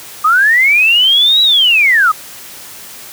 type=linear two-way sweep; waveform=sine; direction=up then down; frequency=1198 to 3921 to 1198 Hz; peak=-6 dBFS; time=0.24-2.12 s; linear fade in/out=10 ms; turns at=1.42 s; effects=white hiss -32 dBFS RMS until 3.12 s + high-pass 60 Hz 12 dB/octave